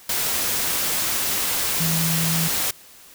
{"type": "tone in noise", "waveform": "sine", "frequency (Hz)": 164.1, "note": "E3", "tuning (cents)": -8, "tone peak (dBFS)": -22, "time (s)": [1.8, 2.48], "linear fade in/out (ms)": 5, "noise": "white", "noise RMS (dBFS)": -23, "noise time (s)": [0.09, 2.71], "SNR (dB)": -2, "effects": ["white hiss -47 dBFS RMS until 3.14 s"]}